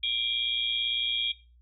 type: tone cluster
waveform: sine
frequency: 2368 / 3235 / 3353 / 3690 Hz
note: D7 / G#7 / G#7 / A#7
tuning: +14 / -46 / +16 / -18 cents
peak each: -33 / -29 / -30 / -37 dBFS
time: 0.03-1.32 s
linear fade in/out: 5 ms
effects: noise-tail reverb RT60 0.3 s tail -17 dB re dry + added 60 Hz sine -55 dBFS peak until 1.61 s